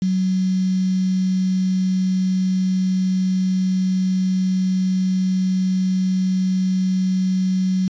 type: tone with quantisation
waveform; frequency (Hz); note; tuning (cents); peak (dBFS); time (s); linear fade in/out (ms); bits
sine; 186.7; F#3; +16; -16; 0.02-7.88; 2; 6
effects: resampled to 16000 Hz